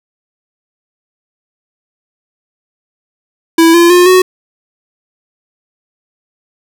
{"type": "tone with pitch steps", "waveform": "square", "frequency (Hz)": [329.6, 342.4, 355.7, 369.5], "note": ["E4", "F4", "F4", "F#4"], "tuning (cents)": [0, -34, 32, -2], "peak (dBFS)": -4, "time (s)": [3.58, 4.22], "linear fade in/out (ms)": 5, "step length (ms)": 160, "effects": []}